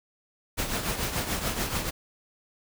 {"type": "noise with tremolo", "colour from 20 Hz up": "pink", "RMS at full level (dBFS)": -27, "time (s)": [0.57, 1.91], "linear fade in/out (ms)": 20, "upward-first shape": "triangle", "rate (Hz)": 6.9, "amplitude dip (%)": 65, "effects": []}